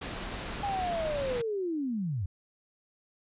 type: noise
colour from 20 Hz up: pink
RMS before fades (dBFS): -37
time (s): 0.01-1.42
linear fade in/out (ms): 10
type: linear sweep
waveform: sine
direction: down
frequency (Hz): 820 to 82.1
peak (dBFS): -29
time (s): 0.63-2.26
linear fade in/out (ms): 5
effects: resampled to 8000 Hz